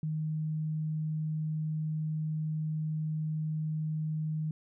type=tone; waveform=sine; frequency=155.56 Hz; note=D#3; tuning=in tune; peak=-30 dBFS; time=0.03-4.51 s; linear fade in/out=2 ms; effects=none